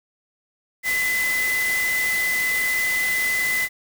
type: tone in noise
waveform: sine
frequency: 2017 Hz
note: B6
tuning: 36 cents sharp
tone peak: -20 dBFS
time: 0.83-3.69 s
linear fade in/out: 50 ms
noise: white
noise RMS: -29 dBFS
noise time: 0.83-3.69 s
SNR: +6 dB
effects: none